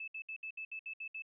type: tone bursts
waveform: sine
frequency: 2619 Hz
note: E7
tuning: 12 cents flat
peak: -40 dBFS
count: 9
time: 0-1.222 s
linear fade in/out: 5 ms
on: 78 ms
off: 65 ms
effects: none